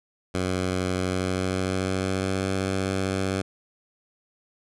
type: tone with pitch glide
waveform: 10% pulse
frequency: 92.2 to 95.62 Hz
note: F#2 to G2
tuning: -6 to -43 cents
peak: -16 dBFS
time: 0.34-3.42 s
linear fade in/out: 10 ms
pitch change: +63 cents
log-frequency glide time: 1-2.47 s
effects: resampled to 24000 Hz